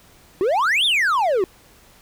triangle exponential two-way sweep, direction up then down, 350.7 to 3729 to 350.7 Hz, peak -14 dBFS, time 0.41-1.44 s, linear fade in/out 0 ms, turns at 0.85 s, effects pink hiss -51 dBFS RMS until 2.01 s

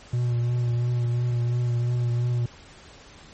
triangle tone with vibrato, 120.7 Hz, B2, 39 cents flat, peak -19 dBFS, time 0.13-2.46 s, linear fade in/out 5 ms, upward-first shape triangle, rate 2.9 Hz, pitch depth 28 cents each way, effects pink hiss -48 dBFS RMS until 3.33 s + MP3 32 kbps

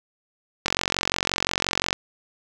click train, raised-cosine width 0.2 ms, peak -3 dBFS, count 59, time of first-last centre 0.66-1.929 s, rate 45.7 Hz, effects none

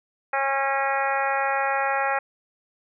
harmonic tone, 273 Hz, C#4, 26 cents flat, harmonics 2 / 3 / 4 / 5 / 6 / 7 / 8 / 9, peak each -29 / -25 / -32 / -29 / -31 / -30 / -37 / -34 dBFS, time 0.33-2.19 s, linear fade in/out 5 ms, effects none

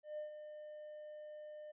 triangle tone with ADSR envelope, 604 Hz, D5, 48 cents sharp, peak -37 dBFS, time 0.03-1.72 s, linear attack 150 ms, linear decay 120 ms, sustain -9 dB, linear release 14 ms, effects tanh soft clip ceiling -36 dBFS + resampled to 8000 Hz

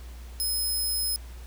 10% pulse tone, 5130 Hz, E8, 48 cents flat, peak -20 dBFS, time 0.4-1.16 s, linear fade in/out 0 ms, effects added 60 Hz sine -39 dBFS peak until 1.46 s + pink hiss -52 dBFS RMS until 1.46 s

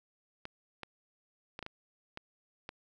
clicks, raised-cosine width 0.3 ms, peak -25 dBFS, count 7, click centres 0.454 / 0.833 / 1.591 / 1.627 / 1.664 / 2.174 / 2.691 s, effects none

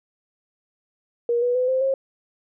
sine tone with pitch steps, 474 / 489 / 504.5 / 520.5 / 537 Hz, A#4 / B4 / B4 / C5 / C5, +29 / -17 / +37 / -9 / +45 cents, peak -18 dBFS, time 1.29-1.94 s, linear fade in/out 2 ms, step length 130 ms, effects none

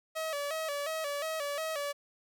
sawtooth tone with vibrato, 605 Hz, D#5, 49 cents flat, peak -29 dBFS, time 0.15-1.93 s, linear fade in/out 20 ms, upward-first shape square, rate 2.8 Hz, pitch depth 92 cents each way, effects none

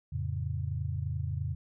sine chord, F augmented, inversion none, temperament equal with one note detuned, 86.9 / 110 / 138.59 Hz, F2 / A2 / C#3, -8 / 0 / 0 cents, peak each -34 / -36 / -35 dBFS, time 0.12-1.55 s, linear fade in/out 10 ms, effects none

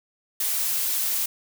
blue noise, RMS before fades -25 dBFS, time 0.4-1.26 s, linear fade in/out 5 ms, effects none

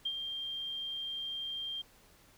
sine tone with ADSR envelope, 3186 Hz, G7, 27 cents sharp, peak -30 dBFS, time 0.05-1.82 s, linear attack 9 ms, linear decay 59 ms, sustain -6 dB, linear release 9 ms, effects pink hiss -62 dBFS RMS until 2.37 s

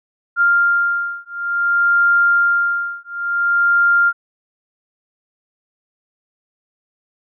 sine beating tone pair, 1396.9 / 1397.46 Hz, F6 / F6, 0 / +1 cents, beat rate 0.56 Hz, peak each -16 dBFS, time 0.36-4.13 s, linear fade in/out 50 ms, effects none

